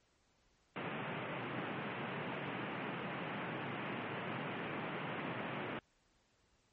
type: band-pass noise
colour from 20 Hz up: pink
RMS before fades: -42 dBFS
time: 0.76-5.79 s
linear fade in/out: 2 ms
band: 120 to 2900 Hz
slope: 48 dB/octave
effects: pink hiss -74 dBFS RMS until 6.72 s + MP3 32 kbps